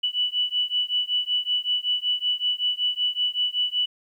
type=beating tone pair; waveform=sine; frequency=2960 / 2965.3 Hz; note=F#7 / F#7; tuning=0 / +3 cents; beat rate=5.3 Hz; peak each=-25 / -25 dBFS; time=0.03-3.86 s; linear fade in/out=10 ms; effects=10-bit